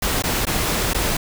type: noise with dropouts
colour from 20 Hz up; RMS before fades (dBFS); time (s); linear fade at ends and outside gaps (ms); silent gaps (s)
pink; -21; 0.02-1.17; 5; 0.223-0.237 / 0.454-0.468 / 0.935-0.945
effects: none